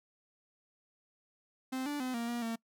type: tone with pitch steps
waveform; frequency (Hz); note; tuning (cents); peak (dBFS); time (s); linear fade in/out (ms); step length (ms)
45% pulse; 260.1 / 291.5 / 255.4 / 233.8 / 238.4 / 228.2; C4 / D4 / C4 / A#3 / A#3 / A#3; -10 / -13 / -42 / +5 / +39 / -37; -34; 1.72-2.56; 10; 140
effects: noise-tail reverb RT60 0.1 s tail -24 dB re dry